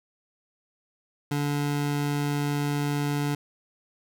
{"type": "tone", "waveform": "25% pulse", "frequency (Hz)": 144.9, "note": "D3", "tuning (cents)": -23, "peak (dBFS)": -21, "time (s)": [1.31, 3.35], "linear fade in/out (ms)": 5, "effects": []}